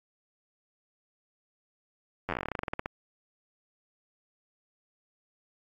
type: slowing click train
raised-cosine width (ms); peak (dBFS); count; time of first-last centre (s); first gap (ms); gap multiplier
0.5; -16; 20; 2.29-2.859; 10; 1.11
effects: AAC 64 kbps